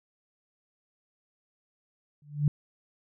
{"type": "tone with exponential growth", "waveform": "sine", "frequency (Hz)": 146.83, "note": "D3", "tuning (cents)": 0, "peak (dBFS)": -17, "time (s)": [2.22, 2.48], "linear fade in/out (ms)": 2, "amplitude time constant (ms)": 55, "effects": []}